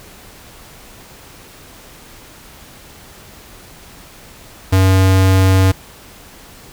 square tone, 94.7 Hz, F#2, 41 cents sharp, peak -9 dBFS, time 4.72-5.72 s, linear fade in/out 10 ms, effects pink hiss -40 dBFS RMS until 6.72 s

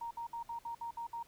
sine tone bursts, 932.3 Hz, A#5, in tune, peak -38 dBFS, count 8, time 0.01-1.229 s, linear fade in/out 5 ms, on 99 ms, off 61 ms, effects pink hiss -64 dBFS RMS until 1.27 s

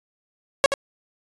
sawtooth tone with echo, 552 Hz, C#5, 7 cents flat, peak -8 dBFS, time 0.64-0.66 s, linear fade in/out 0 ms, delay 79 ms, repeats 1, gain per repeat -8 dB, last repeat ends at 0.739 s, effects resampled to 22050 Hz

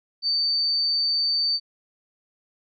sine tone, 4578 Hz, D8, 45 cents flat, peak -20 dBFS, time 0.22-1.6 s, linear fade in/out 50 ms, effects none

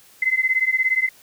sine beating tone pair, 2043 / 2060 Hz, C7 / C7, -42 / -28 cents, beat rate 17 Hz, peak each -20 dBFS, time 0.22-1.09 s, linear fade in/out 5 ms, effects white hiss -51 dBFS RMS until 1.22 s

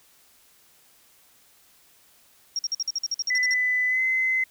sine tone bursts, 5588 Hz, F8, in tune, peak -23 dBFS, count 13, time 2.56-3.538 s, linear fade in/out 2 ms, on 30 ms, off 49 ms
sine tone with pitch glide, 2000 to 2049 Hz, B6 to C7, +21 to -37 cents, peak -20 dBFS, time 3.3-4.44 s, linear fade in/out 5 ms, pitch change +42 cents, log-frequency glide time 3.88-4.01 s
effects tanh soft clip ceiling -12 dBFS + white hiss -58 dBFS RMS until 4.5 s

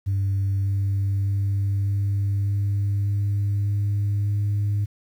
sine tone with pitch steps, 98 / 98.62 / 99.25 / 99.89 / 100.52 / 101.16 / 101.81 / 102.46 Hz, G2 / G2 / G2 / G2 / G2 / G#2 / G#2 / G#2, 0 / +11 / +22 / +33 / +44 / -45 / -34 / -23 cents, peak -18 dBFS, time 0.06-4.86 s, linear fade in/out 20 ms, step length 600 ms, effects tanh soft clip ceiling -18 dBFS + 9-bit

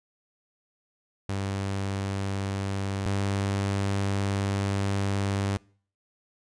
sawtooth tone pair in turn, 98 / 98.97 Hz, G2 / G2, 0 / +17 cents, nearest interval unison, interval 17 cents, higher second, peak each -24 / -21 dBFS, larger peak second, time 1.29-3.06 / 3.06-5.57 s, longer second, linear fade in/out 0 ms, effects noise-tail reverb RT60 0.5 s tail -25 dB re dry + resampled to 22050 Hz

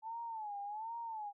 sine tone with vibrato, 867 Hz, A5, 26 cents flat, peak -40 dBFS, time 0.02-1.33 s, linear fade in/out 50 ms, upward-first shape sine, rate 1.3 Hz, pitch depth 130 cents each way, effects none

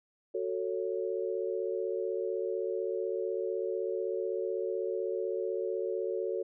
sine chord, F# minor, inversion none, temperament equal with one note detuned, 370 / 445.9 / 554.4 Hz, F#4 / A4 / C#5, 0 / +23 / 0 cents, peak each -34 / -34 / -37 dBFS, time 0.34-6.43 s, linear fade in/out 10 ms, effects none

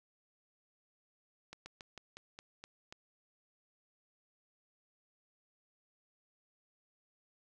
slowing click train, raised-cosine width 0.2 ms, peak -30 dBFS, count 8, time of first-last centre 1.53-2.925 s, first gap 130 ms, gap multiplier 1.14, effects none

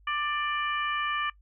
harmonic tone, 591 Hz, D5, 11 cents sharp, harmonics 2 / 3 / 4 / 5, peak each -29 / -33 / -35 / -37 dBFS, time 0.07-1.3 s, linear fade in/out 5 ms, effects noise-tail reverb RT60 0.1 s tail -21 dB re dry + added 50 Hz sine -55 dBFS peak until 1.41 s

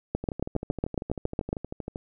two click trains, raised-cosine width 2 ms, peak -12 / -20 dBFS, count 11 / 23, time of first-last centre 0.15-1.529 / 0.24-1.959 s, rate 7.25 / 12.8 Hz, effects none

